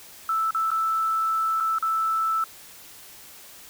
sine tone with dropouts, 1318.5 Hz, E6, in tune, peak -21 dBFS, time 0.29-2.44 s, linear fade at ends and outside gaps 2 ms, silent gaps 0.508-0.547 / 0.705-0.715 / 1.602-1.606 / 1.785-1.825 s, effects white hiss -46 dBFS RMS until 3.69 s

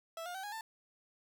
30% pulse tone with pitch steps, 659.3 / 710.7 / 766.1 / 825.9 / 890.3 Hz, E5 / F5 / G5 / G#5 / A5, 0 / +30 / -40 / -10 / +20 cents, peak -38 dBFS, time 0.17-0.61 s, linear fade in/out 2 ms, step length 88 ms, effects none

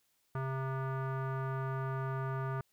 square tone with low-pass filter, 133 Hz, C3, 29 cents sharp, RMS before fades -36 dBFS, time 0.35-2.61 s, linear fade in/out 2 ms, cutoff 1300 Hz, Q 3.2, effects white hiss -75 dBFS RMS until 2.72 s

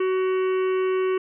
harmonic tone with a mistuned harmonic, 374.5 Hz, F#4, 21 cents sharp, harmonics 1 / 3 / 4 / 5 / 6 / 7 / 8, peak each -20 / -32 / -40 / -41 / -40 / -42 / -46 dBFS, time 0-1.18 s, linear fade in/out 5 ms, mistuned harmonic 7, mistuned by +58 cents, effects none

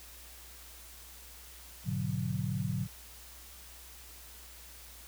sine chord, G# half-diminished seventh, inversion none, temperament equal, 103.83 / 123.47 / 146.83 / 185 Hz, G#2 / B2 / D3 / F#3, 0 / 0 / 0 / 0 cents, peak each -37 / -36 / -36 / -36 dBFS, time 1.84-2.88 s, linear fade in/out 50 ms, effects added 60 Hz sine -54 dBFS peak until 5.07 s + white hiss -52 dBFS RMS until 5.07 s

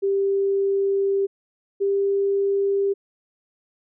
sine tone pair in turn, 393.9 / 396.6 Hz, G4 / G4, +8 / +20 cents, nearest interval unison, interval 12 cents, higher second, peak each -18 dBFS, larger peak neither, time 0.02-1.27 / 1.8-2.94 s, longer first, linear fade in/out 20 ms, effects none

